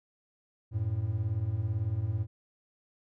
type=beating tone pair; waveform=triangle; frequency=92.5 / 110.5 Hz; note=F#2 / A2; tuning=0 / +8 cents; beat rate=18 Hz; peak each=-31 / -28 dBFS; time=0.71-2.27 s; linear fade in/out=50 ms; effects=none